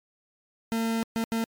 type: tone bursts at uneven times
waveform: 40% pulse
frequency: 226.8 Hz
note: A#3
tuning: 47 cents flat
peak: -24 dBFS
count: 3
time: 0.72-1.03 / 1.16-1.24 / 1.32-1.44 s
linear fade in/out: 0 ms
effects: MP3 96 kbps